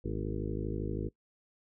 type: harmonic tone with a mistuned harmonic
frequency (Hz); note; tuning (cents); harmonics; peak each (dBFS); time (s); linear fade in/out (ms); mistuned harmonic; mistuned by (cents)
52.6; G#1; +23; 1 / 2 / 3 / 4 / 5 / 6 / 7 / 8 / 9; -38 / -39 / -41 / -43 / -45 / -41 / -41 / -43 / -45; 0.04-1.09; 10; 4; +76
effects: noise-tail reverb RT60 0.1 s tail -21 dB re dry